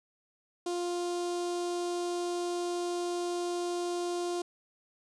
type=tone with notch filter; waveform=sawtooth; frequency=350.7 Hz; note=F4; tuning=7 cents sharp; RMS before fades=-33 dBFS; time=0.66-4.42 s; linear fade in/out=5 ms; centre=1900 Hz; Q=0.69; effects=resampled to 22050 Hz